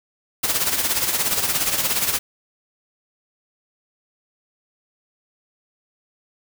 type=noise with tremolo; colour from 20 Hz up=white; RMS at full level=-19 dBFS; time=0.43-2.19 s; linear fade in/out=10 ms; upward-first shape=sine; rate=17 Hz; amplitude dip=60%; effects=none